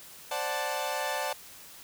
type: chord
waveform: sawtooth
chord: D dominant seventh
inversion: third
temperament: equal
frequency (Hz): 523.3 / 587.3 / 740 / 880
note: C5 / D5 / F#5 / A5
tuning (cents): 0 / 0 / 0 / 0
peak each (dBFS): -34 / -31 / -33 / -30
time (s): 0.31-1.33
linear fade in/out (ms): 5
effects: white hiss -49 dBFS RMS until 1.83 s